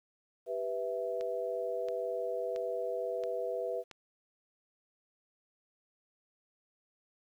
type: chord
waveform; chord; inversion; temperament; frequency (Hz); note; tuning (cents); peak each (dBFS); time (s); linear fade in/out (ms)
sine; E minor; first; equal; 392 / 493.9 / 659.3; G4 / B4 / E5; 0 / 0 / 0; -40 / -35 / -37; 0.46-3.84; 50
type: click train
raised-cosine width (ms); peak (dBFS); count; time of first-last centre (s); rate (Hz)
0.2; -30; 5; 1.21-3.913; 1.48
effects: 11-bit